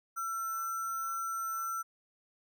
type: tone with sample-and-hold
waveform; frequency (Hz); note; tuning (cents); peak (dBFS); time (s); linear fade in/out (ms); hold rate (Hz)
sine; 1349; E6; +40; -33; 0.16-1.83; 20; 7350
effects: none